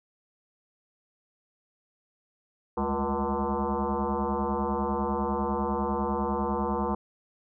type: tone with frequency modulation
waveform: sine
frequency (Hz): 340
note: F4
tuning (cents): -46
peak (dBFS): -25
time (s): 2.77-6.95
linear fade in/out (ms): 5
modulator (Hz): 138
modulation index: 5.5
effects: none